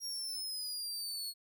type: exponential sweep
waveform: sawtooth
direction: down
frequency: 5630 to 4332 Hz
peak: -35 dBFS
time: 0-1.34 s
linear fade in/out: 50 ms
effects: none